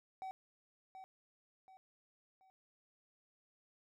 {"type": "tone with echo", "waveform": "triangle", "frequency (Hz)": 760, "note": "F#5", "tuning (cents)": 46, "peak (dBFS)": -40, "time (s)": [0.22, 0.31], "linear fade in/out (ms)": 0, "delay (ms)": 730, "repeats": 3, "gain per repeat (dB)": -8, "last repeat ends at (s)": 2.5, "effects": []}